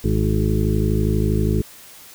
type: harmonic tone with a mistuned harmonic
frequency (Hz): 52.4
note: G#1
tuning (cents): +16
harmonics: 1 / 2 / 3 / 4 / 6 / 7 / 8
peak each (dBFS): -21 / -21 / -24 / -24 / -27 / -27 / -28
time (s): 0.04-1.62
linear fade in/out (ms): 5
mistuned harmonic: 8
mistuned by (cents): +28
effects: white hiss -43 dBFS RMS until 2.14 s